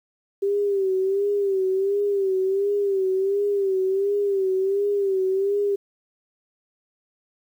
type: tone with vibrato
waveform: sine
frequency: 392 Hz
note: G4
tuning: in tune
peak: -19 dBFS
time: 0.42-5.76 s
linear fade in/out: 10 ms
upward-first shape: sine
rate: 1.4 Hz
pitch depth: 71 cents each way
effects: 9-bit